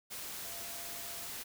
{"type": "tone in noise", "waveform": "sine", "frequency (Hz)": 684, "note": "F5", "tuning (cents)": -36, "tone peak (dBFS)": -54, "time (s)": [0.44, 1.28], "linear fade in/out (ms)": 20, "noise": "white", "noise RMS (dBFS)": -43, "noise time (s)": [0.1, 1.44], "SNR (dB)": -14, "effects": []}